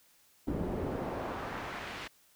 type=noise with band-pass filter sweep; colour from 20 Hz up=brown; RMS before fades=-37 dBFS; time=0.47-2.08 s; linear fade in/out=10 ms; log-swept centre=280 to 2700 Hz; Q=0.89; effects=white hiss -65 dBFS RMS until 2.35 s